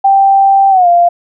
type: tone with pitch glide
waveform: sine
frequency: 784 to 694.4 Hz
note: G5 to F5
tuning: 0 to -10 cents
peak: -4 dBFS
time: 0.04-1.09 s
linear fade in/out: 10 ms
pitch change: -210 cents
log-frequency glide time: 0.7-0.88 s
effects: none